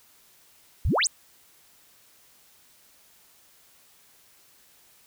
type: exponential sweep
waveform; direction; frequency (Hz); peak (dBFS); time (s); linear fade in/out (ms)
sine; up; 49.23 to 8870; -20; 0.85-1.07; 0
effects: white hiss -58 dBFS RMS until 5.06 s